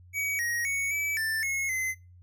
square tone with pitch steps, 2264 / 1886 / 2224 / 2299 / 1774 / 2173 / 2052 Hz, C#7 / A#6 / C#7 / D7 / A6 / C#7 / C7, +36 / +20 / +5 / -37 / +14 / -35 / -34 cents, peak -28 dBFS, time 0.13-1.95 s, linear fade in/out 50 ms, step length 260 ms, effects noise-tail reverb RT60 0.3 s tail -24 dB re dry + added 89 Hz sine -50 dBFS peak until 2.22 s

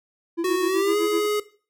triangle tone with tremolo, 336.3 Hz, E4, 35 cents sharp, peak -19 dBFS, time 0.37-1.27 s, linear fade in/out 20 ms, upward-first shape sine, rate 7.9 Hz, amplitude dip 90%
square tone with pitch glide, 368.9 to 418.9 Hz, F#4 to G#4, -5 to +15 cents, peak -21 dBFS, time 0.44-1.4 s, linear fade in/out 5 ms, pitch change +220 cents, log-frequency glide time 0.66-0.99 s
effects noise-tail reverb RT60 0.4 s tail -17 dB re dry

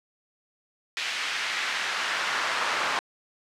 brown noise with high-pass filter sweep, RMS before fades -28 dBFS, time 0.97-2.99 s, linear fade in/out 0 ms, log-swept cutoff 2400 to 1100 Hz, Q 1.2, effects low-pass 6000 Hz 12 dB/octave

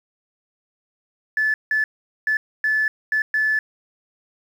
sine tone bursts at uneven times, 1735 Hz, A6, 25 cents flat, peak -16 dBFS, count 6, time 1.37-1.54 / 1.71-1.84 / 2.27-2.37 / 2.64-2.88 / 3.12-3.22 / 3.34-3.59 s, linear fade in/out 2 ms, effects tanh soft clip ceiling -12 dBFS + 8-bit

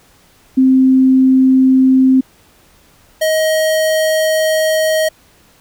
sine / square tone pair in turn, 261.6 / 630.2 Hz, C4 / D#5, 0 / +22 cents, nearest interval octave + minor third, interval 1522 cents, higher second, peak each -6 / -12 dBFS, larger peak first, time 0.57-2.21 / 3.21-5.09 s, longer second, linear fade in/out 10 ms, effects pink hiss -49 dBFS RMS until 5.6 s

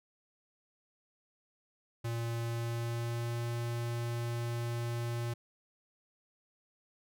square tone with pitch glide, 116.54 to 118.17 Hz, A#2 to A#2, 0 to +24 cents, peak -34 dBFS, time 2.04-5.34 s, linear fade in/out 10 ms, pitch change +24 cents, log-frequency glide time 2.42-3.46 s, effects none

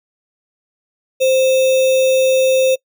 sine tone with sample-and-hold, 523.3 Hz, C5, in tune, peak -10 dBFS, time 1.2-2.76 s, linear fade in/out 20 ms, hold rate 3150 Hz, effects noise-tail reverb RT60 0.1 s tail -24 dB re dry

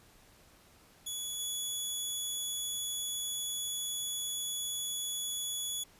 15% pulse tone with level steps, 3397 Hz, G#7, 38 cents sharp, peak -29 / -27 dBFS, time 1.06-5.84 s, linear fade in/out 10 ms, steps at 1.39 s, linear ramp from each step 10 ms, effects pink hiss -61 dBFS RMS until 5.99 s + resampled to 32000 Hz

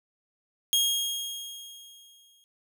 sawtooth tone with exponential decay, 3259 Hz, G#7, 33 cents flat, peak -17 dBFS, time 0.73-2.44 s, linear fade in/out 0 ms, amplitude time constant 370 ms, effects none

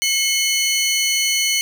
20% pulse tone pair together, 2172 / 3010 Hz, C#7 / F#7, -36 / +29 cents, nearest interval tritone, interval 565 cents, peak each -14 dBFS, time 0.02-1.61 s, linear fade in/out 0 ms, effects none

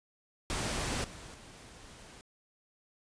pink noise with level steps, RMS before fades -34 / -48 / -52 dBFS, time 0.5-2.21 s, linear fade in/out 0 ms, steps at 1.04 / 1.34 s, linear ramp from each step 2 ms, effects resampled to 22050 Hz

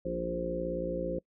harmonic tone with a mistuned harmonic, 58.27 Hz, A#1, in tune, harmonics 1 / 3 / 4 / 5 / 6 / 7 / 8 / 9, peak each -42 / -38 / -46 / -41 / -39 / -42 / -46 / -34 dBFS, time 0.05-1.19 s, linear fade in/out 5 ms, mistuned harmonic 7, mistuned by -22 cents, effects noise-tail reverb RT60 0.1 s tail -24 dB re dry

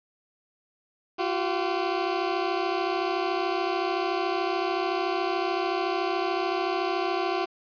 20% pulse tone pair together, 346.4 / 380.1 Hz, F4 / F#4, -14 / +47 cents, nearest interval major second, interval 161 cents, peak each -23 / -23 dBFS, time 1.18-7.46 s, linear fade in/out 20 ms, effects resampled to 11025 Hz + 8-bit

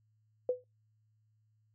sine tone with exponential decay, 500 Hz, B4, 21 cents sharp, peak -24 dBFS, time 0.49-0.64 s, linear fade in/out 2 ms, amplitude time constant 31 ms, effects noise-tail reverb RT60 0.2 s tail -23 dB re dry + added 108 Hz sine -69 dBFS peak until 1.74 s

